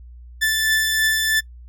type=beating tone pair; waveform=sawtooth; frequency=1755 / 1758.1 Hz; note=A6 / A6; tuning=-5 / -2 cents; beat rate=3.1 Hz; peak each=-23 / -14 dBFS; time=0.41-1.41 s; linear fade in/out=20 ms; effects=noise-tail reverb RT60 0.1 s tail -23 dB re dry + added 60 Hz sine -38 dBFS peak until 1.68 s